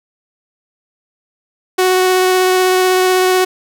sawtooth tone with vibrato, 370 Hz, F#4, in tune, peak -6 dBFS, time 1.78-3.45 s, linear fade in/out 10 ms, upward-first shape triangle, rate 16 Hz, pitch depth 11 cents each way, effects none

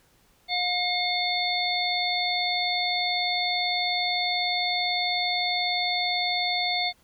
harmonic tone with a mistuned harmonic, 716 Hz, F5, 43 cents sharp, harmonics 1 / 3 / 5 / 6, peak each -29 / -29 / -29 / -29 dBFS, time 0.48-6.93 s, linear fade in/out 50 ms, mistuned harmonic 6, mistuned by +37 cents, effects pink hiss -62 dBFS RMS until 7.03 s

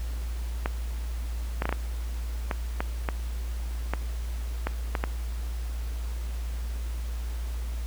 clicks, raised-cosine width 0.5 ms, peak -12 dBFS, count 12, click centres 0.659 / 1.621 / 1.655 / 1.692 / 1.726 / 2.512 / 2.805 / 3.088 / 3.936 / 4.67 / 4.952 / 5.039 s, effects added 58 Hz sine -29 dBFS peak until 7.86 s + pink hiss -47 dBFS RMS until 7.86 s

